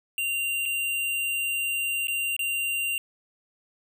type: tone with dropouts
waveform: square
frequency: 2775 Hz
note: F7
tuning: 12 cents flat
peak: -26 dBFS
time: 0.18-2.98 s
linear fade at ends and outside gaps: 1 ms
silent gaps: 0.655-0.659 / 2.071-2.082 / 2.365-2.392 s
effects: none

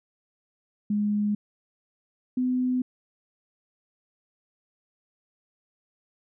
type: tone pair in turn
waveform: sine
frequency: 207.7 / 252.7 Hz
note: G#3 / B3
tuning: 0 / +40 cents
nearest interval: minor third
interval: 340 cents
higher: second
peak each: -22 / -22 dBFS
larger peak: neither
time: 0.9-1.35 / 2.37-2.82 s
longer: neither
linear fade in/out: 5 ms
effects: none

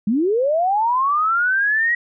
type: linear sweep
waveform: sine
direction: up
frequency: 193.4 to 1924 Hz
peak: -15 dBFS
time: 0.07-1.95 s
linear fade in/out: 5 ms
effects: none

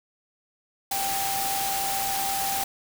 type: tone in noise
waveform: sine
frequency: 785 Hz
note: G5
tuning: 2 cents sharp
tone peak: -28 dBFS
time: 0.91-2.64 s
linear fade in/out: 5 ms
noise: white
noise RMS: -29 dBFS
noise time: 0.91-2.64 s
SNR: -2 dB
effects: none

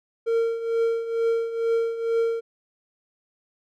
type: tone with tremolo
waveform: triangle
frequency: 458.8 Hz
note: A#4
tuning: 28 cents flat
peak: -16 dBFS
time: 0.26-2.41 s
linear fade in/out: 20 ms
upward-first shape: triangle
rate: 2.2 Hz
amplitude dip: 75%
effects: none

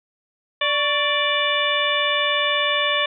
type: harmonic tone with a mistuned harmonic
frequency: 587.3 Hz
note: D5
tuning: in tune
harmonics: 1 / 2 / 3 / 4 / 5 / 6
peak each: -25 / -25 / -25 / -25 / -25 / -25 dBFS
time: 0.61-3.06 s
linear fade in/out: 5 ms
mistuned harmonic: 2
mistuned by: -81 cents
effects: none

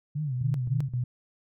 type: tone with vibrato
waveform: sine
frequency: 138.4 Hz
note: C#3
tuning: 2 cents flat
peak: -27 dBFS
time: 0.15-0.89 s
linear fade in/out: 10 ms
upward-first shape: sine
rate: 3.6 Hz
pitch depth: 190 cents each way
type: tone with tremolo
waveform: sine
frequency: 123.5 Hz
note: B2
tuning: in tune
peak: -25 dBFS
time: 0.41-1.04 s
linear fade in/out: 5 ms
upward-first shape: square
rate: 3.8 Hz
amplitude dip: 80%
effects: none

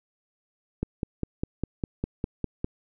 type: click train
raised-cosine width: 3 ms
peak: -14 dBFS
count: 10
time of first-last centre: 0.83-2.645 s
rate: 4.96 Hz
effects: none

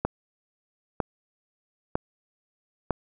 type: click train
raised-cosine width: 1 ms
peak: -10 dBFS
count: 4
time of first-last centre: 0.05-2.907 s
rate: 1.05 Hz
effects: none

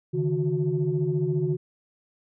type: tone cluster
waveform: sine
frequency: 142.5 / 157 / 366 Hz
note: C#3 / D#3 / F#4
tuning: +48 / +16 / -19 cents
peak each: -26 dBFS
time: 0.13-1.57 s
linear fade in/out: 20 ms
effects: tanh soft clip ceiling -14 dBFS

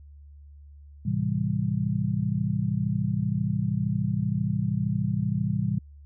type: chord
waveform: sine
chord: A minor seventh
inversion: none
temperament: just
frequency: 110 / 132 / 165 / 198 Hz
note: A2 / C3 / E3 / G3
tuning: 0 / +16 / +2 / +18 cents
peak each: -29 dBFS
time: 1.05-5.79 s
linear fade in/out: 10 ms
effects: added 72 Hz sine -45 dBFS peak until 6.05 s

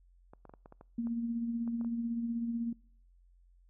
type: clicks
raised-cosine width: 1 ms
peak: -37 dBFS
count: 11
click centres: 0.335 / 0.453 / 0.495 / 0.538 / 0.659 / 0.724 / 0.811 / 1.071 / 1.677 / 1.812 / 1.847 s
type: tone with tremolo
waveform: sine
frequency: 233.1 Hz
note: A#3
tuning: in tune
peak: -30 dBFS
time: 0.98-2.73 s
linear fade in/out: 5 ms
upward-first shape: sine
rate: 16 Hz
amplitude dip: 40%
effects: noise-tail reverb RT60 0.6 s tail -26 dB re dry + added 44 Hz sine -60 dBFS peak until 3.69 s

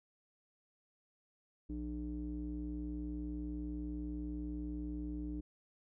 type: tone with low-pass filter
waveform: square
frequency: 60 Hz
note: B1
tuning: 49 cents flat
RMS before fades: -41 dBFS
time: 1.69-5.41 s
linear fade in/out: 10 ms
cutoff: 300 Hz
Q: 5.8
effects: none

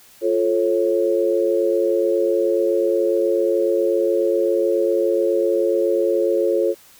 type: chord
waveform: sine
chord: F augmented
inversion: none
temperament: just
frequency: 349.2 / 436.5 / 545.7 Hz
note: F4 / A4 / C#5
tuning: 0 / -14 / -27 cents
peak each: -20 dBFS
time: 0.21-6.75 s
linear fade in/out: 50 ms
effects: white hiss -49 dBFS RMS until 6.99 s

